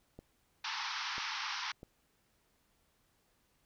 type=clicks; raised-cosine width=2 ms; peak=-35 dBFS; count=3; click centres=0.19 / 1.181 / 1.831 s
type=band-pass noise; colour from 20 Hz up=pink; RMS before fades=-39 dBFS; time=0.64-1.72 s; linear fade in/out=5 ms; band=830 to 5800 Hz; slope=96 dB/octave
effects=pink hiss -74 dBFS RMS until 3.65 s